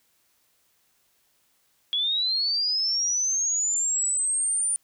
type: linear sweep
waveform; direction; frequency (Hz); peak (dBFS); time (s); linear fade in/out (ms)
sine; up; 3327 to 9330; -22; 1.93-4.76; 0
effects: white hiss -67 dBFS RMS until 4.83 s